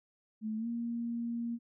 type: tone with pitch glide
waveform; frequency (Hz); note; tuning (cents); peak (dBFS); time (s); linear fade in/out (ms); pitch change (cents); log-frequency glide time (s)
sine; 217.5 to 234.5; A3 to A#3; -20 to +11; -33; 0.41-1.59; 50; +131; 0.57-0.67
effects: none